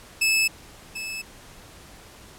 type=tone with echo; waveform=sawtooth; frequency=2609 Hz; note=E7; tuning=18 cents flat; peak=-15 dBFS; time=0.21-0.48 s; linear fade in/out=10 ms; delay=740 ms; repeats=1; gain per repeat=-12 dB; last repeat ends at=1.22 s; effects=pink hiss -47 dBFS RMS until 2.38 s + low-pass 12000 Hz 12 dB/octave